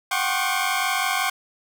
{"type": "tone cluster", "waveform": "20% pulse", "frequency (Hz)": [726, 772, 1058, 1103, 1202], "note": ["F#5", "G5", "C6", "C#6", "D6"], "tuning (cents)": [-33, -27, 19, -9, 40], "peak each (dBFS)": [-24, -21, -24, -22, -26], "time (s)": [0.11, 1.3], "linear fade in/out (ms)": 5, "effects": []}